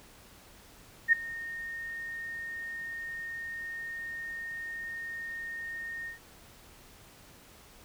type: tone with ADSR envelope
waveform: sine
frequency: 1841 Hz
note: A#6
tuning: 22 cents flat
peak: -16 dBFS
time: 1.08-6.19 s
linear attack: 44 ms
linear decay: 12 ms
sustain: -20 dB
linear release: 120 ms
effects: pink hiss -55 dBFS RMS until 7.84 s